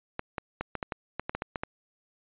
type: clicks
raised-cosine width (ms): 0.5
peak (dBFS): -16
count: 12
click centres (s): 0.194 / 0.382 / 0.61 / 0.753 / 0.828 / 0.922 / 1.196 / 1.295 / 1.35 / 1.421 / 1.558 / 1.635
effects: resampled to 8000 Hz